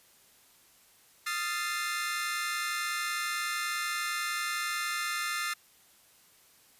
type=chord; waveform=sawtooth; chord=F dominant seventh; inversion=third; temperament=equal with one note detuned; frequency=1244.5 / 1375.3 / 1760 / 2093 Hz; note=Eb6 / F6 / A6 / C7; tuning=0 / -27 / 0 / 0 cents; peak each=-33 dBFS; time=1.26-5.54 s; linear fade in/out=10 ms; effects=white hiss -61 dBFS RMS until 6.79 s + resampled to 32000 Hz